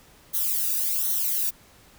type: noise with flanger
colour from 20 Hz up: violet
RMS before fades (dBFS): -25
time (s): 0.33-1.51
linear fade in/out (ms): 20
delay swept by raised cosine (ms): 0.4 to 0.96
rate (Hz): 1.3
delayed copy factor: -0.85
effects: pink hiss -54 dBFS RMS until 1.98 s